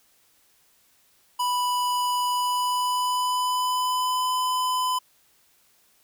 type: tone with pitch glide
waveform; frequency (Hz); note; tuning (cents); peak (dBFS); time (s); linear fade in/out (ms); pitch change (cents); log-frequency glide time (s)
square; 987.8 to 1009.7; B5 to B5; 0 to +38; -23; 1.39-4.99; 10; +38; 2.31-4.32
effects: white hiss -62 dBFS RMS until 6.03 s